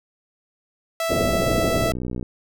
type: tone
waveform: sawtooth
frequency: 659.3 Hz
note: E5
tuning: in tune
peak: -18 dBFS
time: 1-1.92 s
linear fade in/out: 2 ms
type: low-pass noise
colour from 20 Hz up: white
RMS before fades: -24 dBFS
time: 1.09-1.92 s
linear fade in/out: 20 ms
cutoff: 640 Hz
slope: 48 dB/octave
type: click train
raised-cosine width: 3 ms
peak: -16 dBFS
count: 64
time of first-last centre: 1.21-2.228 s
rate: 61.9 Hz
effects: none